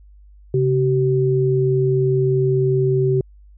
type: tone pair together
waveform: sine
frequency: 134.9 / 381.6 Hz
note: C#3 / G4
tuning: -47 / -47 cents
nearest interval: octave + tritone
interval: 1800 cents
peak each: -17 dBFS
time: 0.54-3.21 s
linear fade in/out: 2 ms
effects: added 50 Hz sine -43 dBFS peak until 3.57 s